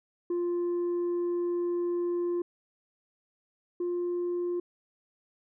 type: tone pair in turn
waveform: sine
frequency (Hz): 349.2 / 351.6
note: F4 / F4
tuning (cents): 0 / +12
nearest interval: unison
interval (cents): 12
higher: second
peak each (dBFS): -24 / -26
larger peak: first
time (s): 0.3-2.42 / 3.8-4.6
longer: first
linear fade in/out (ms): 5
effects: tanh soft clip ceiling -26 dBFS